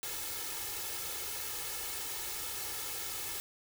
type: noise with comb filter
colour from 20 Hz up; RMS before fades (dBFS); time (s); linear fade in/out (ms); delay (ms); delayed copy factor
white; -39; 0.03-3.4; 0; 2.3; +0.8
effects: none